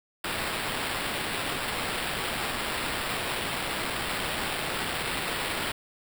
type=noise with sample-and-hold; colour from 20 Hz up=blue; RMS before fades=-31 dBFS; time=0.24-5.72 s; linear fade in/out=5 ms; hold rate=6300 Hz; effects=none